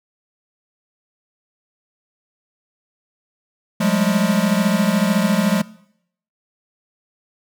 square tone cluster, 178.3 / 200.3 / 214.1 Hz, F3 / G3 / A3, +36 / +38 / -47 cents, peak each -20 dBFS, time 3.8-5.62 s, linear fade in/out 10 ms, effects noise-tail reverb RT60 0.7 s tail -20 dB re dry

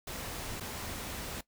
pink noise with dropouts, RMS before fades -40 dBFS, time 0.07-1.41 s, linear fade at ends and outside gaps 5 ms, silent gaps 0.6-0.606 s, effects noise-tail reverb RT60 0.1 s tail -18 dB re dry

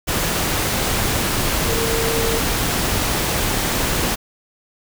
sine tone in noise, 456 Hz, A#4, 38 cents flat, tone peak -22 dBFS, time 1.67-2.4 s, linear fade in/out 20 ms, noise pink, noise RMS -20 dBFS, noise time 0.07-4.16 s, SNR -5 dB, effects none

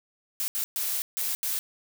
blue noise bursts at uneven times, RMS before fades -29 dBFS, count 5, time 0.4-0.48 / 0.55-0.64 / 0.76-1.02 / 1.17-1.35 / 1.43-1.59 s, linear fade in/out 0 ms, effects none

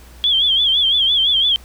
sine tone with vibrato, 3294 Hz, G#7, 15 cents flat, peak -12 dBFS, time 0.24-1.56 s, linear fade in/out 0 ms, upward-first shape sine, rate 5.9 Hz, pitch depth 100 cents each way, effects added 60 Hz sine -40 dBFS peak until 1.64 s + pink hiss -46 dBFS RMS until 1.64 s

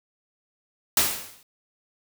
white noise with exponential decay, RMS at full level -17 dBFS, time 0.97-1.43 s, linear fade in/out 2 ms, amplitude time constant 99 ms, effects none

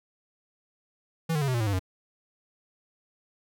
square tone with pitch steps, 163.4 / 150.71 / 139 / 128.2 / 118.24 / 109.06 / 100.58 / 92.77 Hz, E3 / D3 / C#3 / C3 / A#2 / A2 / G2 / F#2, -15 / +45 / +5 / -35 / +25 / -15 / +45 / +5 cents, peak -25 dBFS, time 1.29-1.794 s, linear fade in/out 10 ms, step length 63 ms, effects none

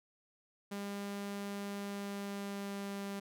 sawtooth tone with pitch glide, 201.1 to 199.02 Hz, G3 to G3, +44 to +26 cents, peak -35 dBFS, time 0.71-3.2 s, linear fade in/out 10 ms, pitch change -18 cents, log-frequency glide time 1.76-3.04 s, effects none

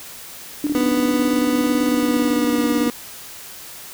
sine tone with tremolo, 295.2 Hz, D4, 9 cents sharp, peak -16 dBFS, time 0.64-2.88 s, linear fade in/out 2 ms, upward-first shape square, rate 18 Hz, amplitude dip 65%
30% pulse tone with pitch glide, 246.9 to 240.4 Hz, B3 to B3, 0 to -46 cents, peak -16 dBFS, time 0.75-2.9 s, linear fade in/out 0 ms, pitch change -46 cents, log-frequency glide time 1.86-2.66 s
effects white hiss -37 dBFS RMS until 3.93 s

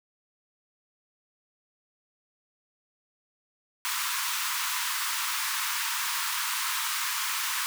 pink high-pass noise, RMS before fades -30 dBFS, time 3.85-7.66 s, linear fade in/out 0 ms, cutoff 920 Hz, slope 96 dB/octave, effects none

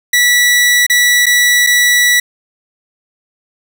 sawtooth tone with dropouts, 1950 Hz, B6, 23 cents flat, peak -4 dBFS, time 0.13-2.2 s, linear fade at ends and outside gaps 5 ms, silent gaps 0.866-0.898 / 1.258-1.265 / 1.666-1.67 s, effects none

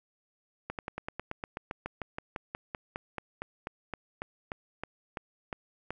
slowing click train, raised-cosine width 0.5 ms, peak -20 dBFS, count 27, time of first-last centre 0.7-5.906 s, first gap 88 ms, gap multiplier 1.06, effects none

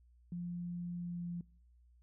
sine tone with pitch glide, 174.61 to 173.3 Hz, F3 to F3, 0 to -13 cents, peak -38 dBFS, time 0.32-1.41 s, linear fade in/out 2 ms, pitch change -13 cents, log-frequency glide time 0.98-1.29 s, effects noise-tail reverb RT60 0.6 s tail -25 dB re dry + added 60 Hz sine -62 dBFS peak until 2.02 s

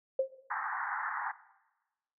sine tone with exponential decay, 531 Hz, C5, 25 cents sharp, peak -22 dBFS, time 0.19-0.33 s, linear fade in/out 5 ms, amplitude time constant 29 ms
pink band-pass noise, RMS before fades -36 dBFS, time 0.5-1.32 s, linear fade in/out 10 ms, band 790 to 1900 Hz, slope 96 dB/octave
effects noise-tail reverb RT60 1.0 s tail -17 dB re dry

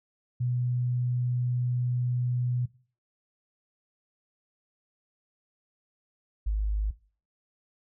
sine tone pair in turn, 123.47 / 51.91 Hz, B2 / G#1, 0 / 0 cents, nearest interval octave + minor third, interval 1500 cents, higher first, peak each -25 / -24 dBFS, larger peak second, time 0.4-2.66 / 6.46-6.91 s, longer first, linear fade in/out 10 ms, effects noise-tail reverb RT60 0.4 s tail -19 dB re dry

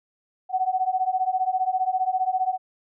sine beating tone pair, 740 / 755 Hz, F#5 / F#5, 0 / +35 cents, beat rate 15 Hz, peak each -24 dBFS, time 0.49-2.58 s, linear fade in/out 50 ms, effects none

